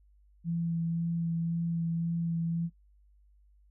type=tone with vibrato; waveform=sine; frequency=167.3 Hz; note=E3; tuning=26 cents sharp; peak=-28 dBFS; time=0.44-2.7 s; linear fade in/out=50 ms; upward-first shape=sine; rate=1.9 Hz; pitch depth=12 cents each way; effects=noise-tail reverb RT60 0.1 s tail -21 dB re dry + added 50 Hz sine -59 dBFS peak until 3.7 s